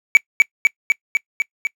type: tone with echo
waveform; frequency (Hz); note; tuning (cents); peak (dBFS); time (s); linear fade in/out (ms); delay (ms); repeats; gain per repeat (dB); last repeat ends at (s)
triangle; 2284; D7; -49; -3; 0.15-0.17; 0; 250; 6; -2; 1.67
effects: noise-tail reverb RT60 0.1 s tail -25 dB re dry